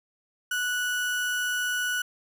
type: tone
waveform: 35% pulse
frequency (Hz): 1475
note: F#6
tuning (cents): -6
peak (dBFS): -24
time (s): 0.51-2.02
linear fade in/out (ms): 5
effects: none